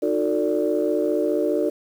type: tone cluster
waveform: sine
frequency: 308 / 362.7 / 447.4 / 583 Hz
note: D#4 / F#4 / A4 / D5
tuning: -17 / -34 / +29 / -13 cents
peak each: -24 dBFS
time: 0.02-1.7 s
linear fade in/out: 10 ms
effects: tanh soft clip ceiling -10 dBFS + 8-bit